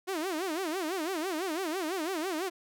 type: tone with vibrato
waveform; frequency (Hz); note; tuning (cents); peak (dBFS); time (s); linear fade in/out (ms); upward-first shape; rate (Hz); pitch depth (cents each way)
sawtooth; 344.8; F4; -22; -27; 0.07-2.5; 20; sine; 6; 220
effects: none